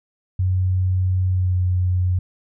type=tone with pitch glide; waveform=sine; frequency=92.5 to 90.86 Hz; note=F#2 to F#2; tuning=0 to -31 cents; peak=-16 dBFS; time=0.39-2.19 s; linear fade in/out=5 ms; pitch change=-31 cents; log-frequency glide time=1.3-1.58 s; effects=none